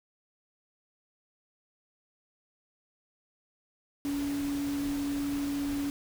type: tone in noise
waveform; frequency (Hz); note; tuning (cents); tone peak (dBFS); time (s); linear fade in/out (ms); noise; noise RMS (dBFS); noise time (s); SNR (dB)
sine; 283.8; C#4; +41; -29; 4.05-5.9; 0; pink; -42; 4.05-5.9; +10
effects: none